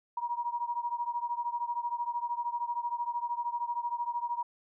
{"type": "beating tone pair", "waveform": "sine", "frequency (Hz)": [949, 962], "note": ["A#5", "B5"], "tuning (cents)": [31, -46], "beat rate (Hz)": 13, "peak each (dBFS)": [-33, -35], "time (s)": [0.17, 4.43], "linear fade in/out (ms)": 5, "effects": []}